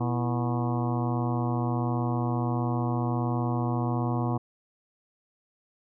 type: harmonic tone with a mistuned harmonic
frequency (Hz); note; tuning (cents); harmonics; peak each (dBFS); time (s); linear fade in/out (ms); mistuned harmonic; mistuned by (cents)
121.4; B2; -29; 1 / 2 / 3 / 4 / 5 / 6 / 7 / 8 / 9 / 10; -27 / -31 / -34 / -39 / -43 / -36 / -40 / -39 / -39 / -50; 0-4.38; 10; 3; -130
effects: none